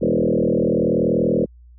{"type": "tone with frequency modulation", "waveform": "sine", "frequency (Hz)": 349.2, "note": "F4", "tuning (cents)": 0, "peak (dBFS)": -15, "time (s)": [0.01, 1.46], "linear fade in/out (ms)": 20, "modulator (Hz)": 40.6, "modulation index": 4.8, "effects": ["added 60 Hz sine -43 dBFS peak until 1.78 s"]}